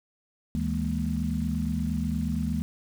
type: tone cluster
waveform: sine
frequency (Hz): 76.2 / 161.7 / 206.3 / 234.8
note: D#2 / E3 / G#3 / A#3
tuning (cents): -36 / -33 / -11 / +13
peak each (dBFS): -31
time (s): 0.55-2.62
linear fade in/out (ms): 0
effects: 8-bit